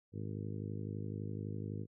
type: harmonic tone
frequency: 51.91 Hz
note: G#1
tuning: in tune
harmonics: 2 / 3 / 4 / 5 / 6 / 7 / 8 / 9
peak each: -41 / -45 / -47 / -49 / -51 / -52 / -53 / -54 dBFS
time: 0.12-1.87 s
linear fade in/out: 50 ms
effects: none